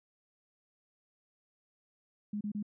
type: tone bursts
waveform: sine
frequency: 207.7 Hz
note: G#3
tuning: in tune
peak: -33 dBFS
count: 3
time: 2.33-2.627 s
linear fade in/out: 5 ms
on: 79 ms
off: 30 ms
effects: none